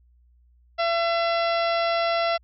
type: harmonic tone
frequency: 675 Hz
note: E5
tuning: 41 cents sharp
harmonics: 1 / 2 / 3 / 4 / 5 / 6 / 7 / 8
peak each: -22 / -28 / -32 / -34 / -36 / -38 / -39 / -40 dBFS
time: 0.78-2.38 s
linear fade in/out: 20 ms
effects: added 60 Hz sine -55 dBFS peak until 2.43 s